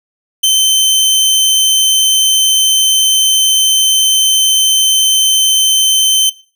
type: tone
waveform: sawtooth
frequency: 3087 Hz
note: G7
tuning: 27 cents flat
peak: -4 dBFS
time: 0.43-6.3 s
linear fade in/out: 10 ms
effects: noise-tail reverb RT60 0.4 s tail -18 dB re dry